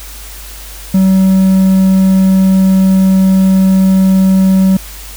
triangle tone, 190 Hz, F#3, 46 cents sharp, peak -3 dBFS, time 0.94-4.77 s, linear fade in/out 5 ms, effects added 50 Hz sine -29 dBFS peak until 5.16 s + white hiss -31 dBFS RMS until 5.16 s

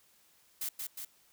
blue noise with echo, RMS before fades -36 dBFS, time 0.61-0.69 s, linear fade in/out 5 ms, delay 180 ms, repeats 2, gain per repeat -3 dB, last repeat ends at 1.05 s, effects white hiss -66 dBFS RMS until 1.32 s

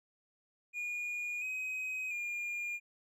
triangle tone with pitch steps, 2437 / 2524 / 2414 Hz, D#7 / D#7 / D7, -37 / +24 / +47 cents, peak -34 dBFS, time 0.73-2.8 s, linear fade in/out 50 ms, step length 690 ms, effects none

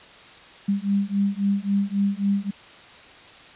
sine beating tone pair, 197.8 / 201.5 Hz, G3 / G3, +16 / +48 cents, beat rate 3.7 Hz, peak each -23 dBFS, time 0.68-2.51 s, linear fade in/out 10 ms, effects white hiss -46 dBFS RMS until 3.55 s + resampled to 8000 Hz

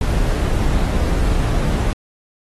brown noise, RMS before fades -17 dBFS, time 0.01-1.93 s, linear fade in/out 2 ms, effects AAC 32 kbps

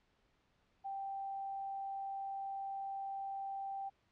sine tone, 784 Hz, G5, in tune, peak -39 dBFS, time 0.84-3.9 s, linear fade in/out 20 ms, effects pink hiss -75 dBFS RMS until 4.11 s + low-pass 4000 Hz 12 dB/octave

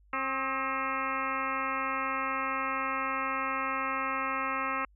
harmonic tone with a mistuned harmonic, 267.6 Hz, C4, 39 cents sharp, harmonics 1 / 2 / 3 / 4 / 5 / 6 / 7 / 8 / 9 / 10, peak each -41 / -41 / -42 / -34 / -34 / -42 / -40 / -39 / -43 / -42 dBFS, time 0.13-4.85 s, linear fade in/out 2 ms, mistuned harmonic 5, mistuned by -57 cents, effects added 50 Hz sine -58 dBFS peak until 4.95 s

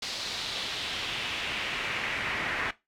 brown noise with band-pass filter sweep, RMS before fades -33 dBFS, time 0.02-2.71 s, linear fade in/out 5 ms, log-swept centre 4500 to 1900 Hz, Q 2.3, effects noise-tail reverb RT60 0.2 s tail -17 dB re dry

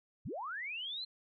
sine linear sweep, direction up, 61.74 to 4186 Hz, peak -38 dBFS, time 0.25-1.05 s, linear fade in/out 10 ms, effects none

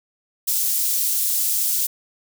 white high-pass noise, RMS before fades -21 dBFS, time 0.47-1.87 s, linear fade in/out 10 ms, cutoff 6300 Hz, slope 12 dB/octave, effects none

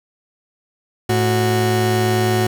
30% pulse tone pair together, 109.32 / 367.7 Hz, A2 / F#4, -11 / -11 cents, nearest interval octave + major sixth, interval 2100 cents, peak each -15 dBFS, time 1.09-2.47 s, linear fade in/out 5 ms, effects none

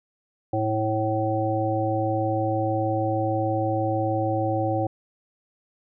harmonic tone, 109.2 Hz, A2, 13 cents flat, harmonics 1 / 3 / 5 / 7, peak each -27 / -27 / -27 / -27 dBFS, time 0.53-4.87 s, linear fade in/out 5 ms, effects none

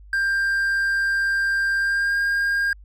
triangle tone with pitch glide, 1589 to 1613 Hz, G6 to G6, +23 to +49 cents, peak -17 dBFS, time 0.13-2.73 s, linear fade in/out 2 ms, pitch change +26 cents, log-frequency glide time 1.78-2.17 s, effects added 50 Hz sine -42 dBFS peak until 2.84 s

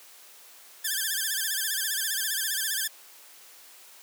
5% pulse tone with vibrato, 1661.2 Hz, G#6, in tune, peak -16 dBFS, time 0.84-2.88 s, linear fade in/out 10 ms, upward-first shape sine, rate 15 Hz, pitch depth 130 cents each way, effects white hiss -51 dBFS RMS until 4.02 s + high-pass 400 Hz 12 dB/octave

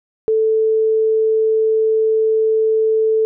sine tone, 440 Hz, A4, in tune, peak -12 dBFS, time 0.28-3.25 s, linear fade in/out 0 ms, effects none

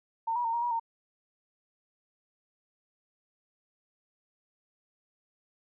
sine tone with pitch steps, 909 / 966 / 914 / 942 / 962 / 917 Hz, A#5 / B5 / A#5 / A#5 / B5 / A#5, -44 / -39 / -34 / +18 / -46 / -29 cents, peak -27 dBFS, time 0.27-0.798 s, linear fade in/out 10 ms, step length 88 ms, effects none

